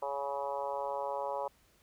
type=harmonic tone; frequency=140 Hz; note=C#3; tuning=18 cents sharp; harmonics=3 / 4 / 5 / 6 / 7 / 8 / 9; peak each=-44 / -37 / -45 / -39 / -39 / -47 / -52 dBFS; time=0.02-1.48 s; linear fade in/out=5 ms; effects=pink hiss -67 dBFS RMS until 1.82 s